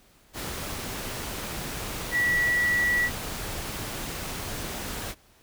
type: tone in noise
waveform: sine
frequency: 1943 Hz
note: B6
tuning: 29 cents flat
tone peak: -21 dBFS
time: 2.11-3.1 s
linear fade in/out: 50 ms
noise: pink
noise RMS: -34 dBFS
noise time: 0.33-5.15 s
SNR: +10 dB
effects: pink hiss -59 dBFS RMS until 5.42 s